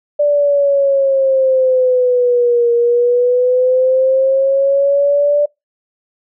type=exponential two-way sweep; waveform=sine; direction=down then up; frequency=587.3 to 471.2 to 587.3 Hz; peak=-9 dBFS; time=0.19-5.46 s; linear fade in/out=10 ms; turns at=2.72 s; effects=noise-tail reverb RT60 0.2 s tail -26 dB re dry